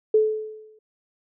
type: tone with exponential decay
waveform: sine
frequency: 432.7 Hz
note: A4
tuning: 29 cents flat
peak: -12 dBFS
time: 0.14-0.79 s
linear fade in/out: 5 ms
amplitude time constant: 140 ms
effects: none